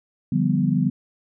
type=chord; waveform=sine; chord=G dominant seventh; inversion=second; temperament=equal with one note detuned; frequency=146.83 / 174.11 / 196 / 246.9 Hz; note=D3 / F3 / G3 / B3; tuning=0 / -5 / 0 / 0 cents; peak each=-23 dBFS; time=0.32-0.9 s; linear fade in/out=5 ms; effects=none